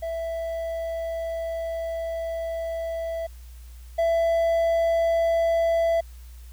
triangle tone pair in turn, 661 / 666.4 Hz, E5 / E5, +5 / +19 cents, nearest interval unison, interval 14 cents, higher second, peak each -25 / -17 dBFS, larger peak second, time 0.02-3.27 / 3.98-6.01 s, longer first, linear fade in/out 10 ms, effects added 60 Hz sine -40 dBFS peak until 6.52 s + white hiss -56 dBFS RMS until 6.52 s

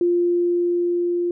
sine tone with level ramp, 349.2 Hz, F4, in tune, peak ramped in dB -15 to -19 dBFS, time 0.01-1.31 s, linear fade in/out 2 ms, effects none

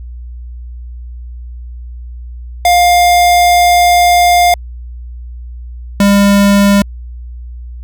square tone pair in turn, 705 / 200.8 Hz, F5 / G3, +16 / +42 cents, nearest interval octave + minor seventh, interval 2174 cents, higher first, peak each -6 dBFS, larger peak neither, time 2.65-4.54 / 6-6.82 s, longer first, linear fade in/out 2 ms, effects added 60 Hz sine -24 dBFS peak until 7.83 s

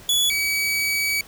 sawtooth tone pair in turn, 3411 / 2277 Hz, G#7 / C#7, +46 / +46 cents, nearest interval perfect fifth, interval 700 cents, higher first, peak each -14 / -17 dBFS, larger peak first, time 0.09-0.3 / 0.3-1.21 s, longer second, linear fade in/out 2 ms, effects pink hiss -45 dBFS RMS until 1.27 s

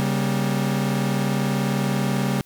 40% pulse tone cluster, 137.5 / 196.1 / 236.3 Hz, C#3 / G3 / A#3, -14 / +1 / +24 cents, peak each -23 / -23 / -27 dBFS, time 0-2.41 s, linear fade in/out 0 ms, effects white hiss -57 dBFS RMS until 2.45 s

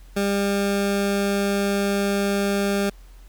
20% pulse tone, 200 Hz, G3, 35 cents sharp, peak -15 dBFS, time 0.16-2.9 s, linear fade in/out 10 ms, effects added 43 Hz sine -42 dBFS peak until 3.28 s + pink hiss -56 dBFS RMS until 3.28 s

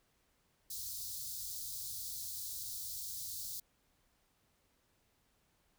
white band-stop noise, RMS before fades -43 dBFS, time 0.7-3.6 s, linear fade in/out 5 ms, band 130 to 3900 Hz, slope 48 dB/octave, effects pink hiss -75 dBFS RMS until 5.78 s

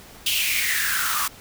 white noise with high-pass filter sweep, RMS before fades -23 dBFS, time 0.26-1.28 s, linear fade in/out 5 ms, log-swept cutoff 3000 to 1100 Hz, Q 6.9, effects pink hiss -45 dBFS RMS until 1.4 s

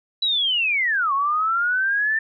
sine linear two-way sweep, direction down then up, 3968 to 1080 to 1794 Hz, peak -18 dBFS, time 0.22-2.19 s, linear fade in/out 5 ms, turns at 1.13 s, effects none

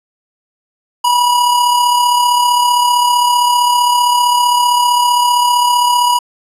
square tone with amplitude modulation, 972 Hz, B5, 28 cents flat, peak -8 dBFS, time 1.04-6.19 s, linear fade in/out 10 ms, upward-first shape sine, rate 35.4 Hz, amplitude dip 40%, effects resampled to 32000 Hz

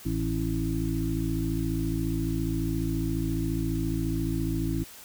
harmonic tone with a mistuned harmonic, 54.5 Hz, A1, 16 cents flat, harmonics 1 / 2 / 3 / 5 / 6, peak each -32 / -32 / -32 / -32 / -32 dBFS, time 0.05-4.84 s, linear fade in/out 10 ms, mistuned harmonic 1, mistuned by -83 cents, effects white hiss -47 dBFS RMS until 5.04 s

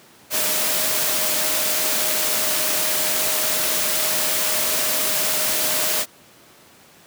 sine tone in noise, 620 Hz, D#5, 6 cents flat, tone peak -32 dBFS, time 0.3-6.06 s, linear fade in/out 50 ms, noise white, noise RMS -21 dBFS, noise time 0.3-6.06 s, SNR -14 dB, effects pink hiss -49 dBFS RMS until 7.06 s + high-pass 150 Hz 12 dB/octave

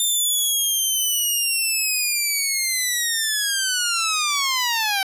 10% pulse linear sweep, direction down, 3608 to 763 Hz, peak -11 dBFS, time 0-5.03 s, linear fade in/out 2 ms, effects resampled to 32000 Hz

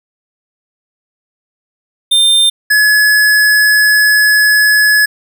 square tone pair in turn, 3600 / 1699 Hz, A7 / G#6, +39 / +39 cents, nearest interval octave + minor second, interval 1300 cents, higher first, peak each -7 dBFS, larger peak neither, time 2.11-2.5 / 2.7-5.06 s, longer second, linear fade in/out 10 ms, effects none

